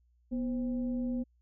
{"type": "tone with frequency modulation", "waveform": "sine", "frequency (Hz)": 244.6, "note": "B3", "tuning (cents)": -16, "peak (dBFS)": -30, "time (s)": [0.31, 1.24], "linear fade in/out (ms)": 20, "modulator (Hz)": 279, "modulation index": 0.45, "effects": ["added 60 Hz sine -65 dBFS peak until 1.41 s"]}